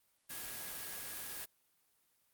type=tone in noise; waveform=sine; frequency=1661.2 Hz; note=G#6; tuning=in tune; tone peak=-55 dBFS; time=0.29-1.46 s; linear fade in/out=20 ms; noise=white; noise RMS=-44 dBFS; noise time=0.29-1.46 s; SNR=-14 dB; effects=white hiss -75 dBFS RMS until 2.33 s + Opus 32 kbps